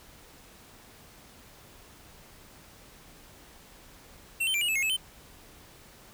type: tone with pitch steps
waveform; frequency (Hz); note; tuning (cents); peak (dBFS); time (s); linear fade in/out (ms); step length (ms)
square; 2711 / 3099 / 2359 / 2887 / 2612 / 2159 / 2596 / 3079; E7 / G7 / D7 / F#7 / E7 / C#7 / E7 / G7; +48 / -21 / +7 / -43 / -17 / -46 / -27 / -32; -26; 4.4-4.968; 10; 71
effects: pink hiss -53 dBFS RMS until 6.13 s